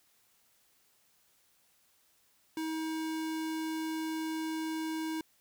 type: tone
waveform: square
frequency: 318.3 Hz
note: D#4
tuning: 39 cents sharp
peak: -34 dBFS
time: 2.57-5.21 s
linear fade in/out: 2 ms
effects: white hiss -69 dBFS RMS until 5.4 s